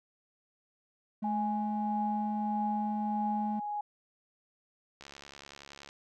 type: tone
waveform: triangle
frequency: 214 Hz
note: A3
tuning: 48 cents flat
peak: -30 dBFS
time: 1.22-3.6 s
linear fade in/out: 10 ms
type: tone with tremolo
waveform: sine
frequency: 831 Hz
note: G#5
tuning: 1 cent sharp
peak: -30 dBFS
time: 1.24-3.81 s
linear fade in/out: 5 ms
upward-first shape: triangle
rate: 1.6 Hz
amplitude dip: 45%
type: click train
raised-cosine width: 0.2 ms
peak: -30 dBFS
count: 63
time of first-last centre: 5.01-5.889 s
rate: 70.5 Hz
effects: none